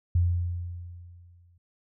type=tone with exponential decay; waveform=sine; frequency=87.31 Hz; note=F2; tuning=in tune; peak=-18 dBFS; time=0.15-1.58 s; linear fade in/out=5 ms; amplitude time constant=310 ms; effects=none